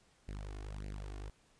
sawtooth tone with flanger, 50.6 Hz, G#1, 44 cents flat, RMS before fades -44 dBFS, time 0.28-1.3 s, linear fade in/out 5 ms, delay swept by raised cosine 0.42 to 2.82 ms, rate 1.7 Hz, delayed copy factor +1, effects pink hiss -69 dBFS RMS until 1.59 s + resampled to 22050 Hz

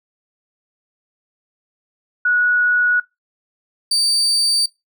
sine / 35% pulse tone pair in turn, 1463 / 4626 Hz, F#6 / D8, -20 / -27 cents, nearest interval octave + minor sixth, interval 1993 cents, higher second, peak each -13 dBFS, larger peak neither, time 2.25-3 / 3.91-4.66 s, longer neither, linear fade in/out 5 ms, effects noise-tail reverb RT60 0.2 s tail -21 dB re dry

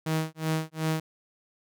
sawtooth tone with tremolo, 158.6 Hz, D#3, 33 cents sharp, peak -20 dBFS, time 0.06-1 s, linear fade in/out 5 ms, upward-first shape sine, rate 2.7 Hz, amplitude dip 100%, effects none

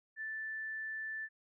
sine tone, 1760 Hz, A6, in tune, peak -38 dBFS, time 0.16-1.29 s, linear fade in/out 50 ms, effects none

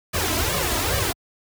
pink noise with flanger, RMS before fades -22 dBFS, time 0.13-1.13 s, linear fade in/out 20 ms, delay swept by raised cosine 1.7 to 3.1 ms, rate 2.4 Hz, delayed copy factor +0.8, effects high-pass 60 Hz 12 dB/octave

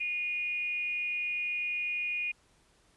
sine tone with frequency modulation, 2458 Hz, D#7, 22 cents flat, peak -30 dBFS, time 0-2.32 s, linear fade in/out 10 ms, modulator 344 Hz, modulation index 0.35, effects pink hiss -66 dBFS RMS until 2.96 s + resampled to 24000 Hz

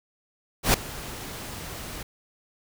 pink noise with ADSR envelope, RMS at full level -17 dBFS, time 0.63-2.03 s, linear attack 110 ms, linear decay 4 ms, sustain -20 dB, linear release 4 ms, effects none

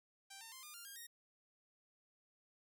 5% pulse tone with pitch steps, 784 / 905.8 / 1046.5 / 1209.1 / 1396.9 / 1613.9 / 1864.7 Hz, G5 / A#5 / C6 / D#6 / F6 / G6 / A#6, 0 / -50 / 0 / -50 / 0 / +50 / 0 cents, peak -40 dBFS, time 0.3-1.07 s, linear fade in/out 10 ms, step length 110 ms, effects none

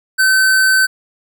square tone, 1533 Hz, G6, 39 cents flat, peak -10 dBFS, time 0.18-0.87 s, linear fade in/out 20 ms, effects none

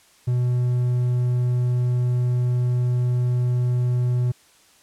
triangle tone, 123.47 Hz, B2, in tune, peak -16 dBFS, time 0.27-4.32 s, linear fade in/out 10 ms, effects white hiss -55 dBFS RMS until 4.82 s + low-pass 10000 Hz 12 dB/octave

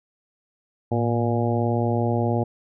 harmonic tone with a mistuned harmonic, 118.5 Hz, A#2, 29 cents sharp, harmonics 1 / 2 / 3 / 4 / 5 / 6 / 7, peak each -23 / -26 / -28 / -29 / -30 / -31 / -31 dBFS, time 0.91-2.44 s, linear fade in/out 10 ms, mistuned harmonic 1, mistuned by -84 cents, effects none

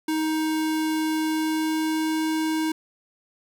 square tone with pitch glide, 314.1 to 315.9 Hz, D#4 to D#4, +16 to +26 cents, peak -23 dBFS, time 0.08-2.72 s, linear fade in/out 5 ms, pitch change +10 cents, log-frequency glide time 1.2-2.27 s, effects 10-bit

